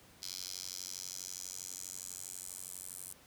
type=tone with high-pass filter sweep; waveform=10% pulse; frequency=92.3 Hz; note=F#2; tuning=4 cents flat; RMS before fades=-45 dBFS; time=0.22-3.13 s; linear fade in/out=5 ms; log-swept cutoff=4800 to 9200 Hz; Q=2.8; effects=pink hiss -60 dBFS RMS until 3.26 s + high-pass 60 Hz 12 dB/octave